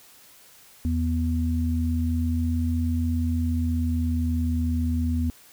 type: tone pair together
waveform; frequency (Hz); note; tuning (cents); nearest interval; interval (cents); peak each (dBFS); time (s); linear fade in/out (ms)
sine; 81.69 / 244.8; E2 / B3; -15 / -15; octave + perfect fifth; 1900; -23 / -26; 0.85-5.3; 0
effects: white hiss -52 dBFS RMS until 5.52 s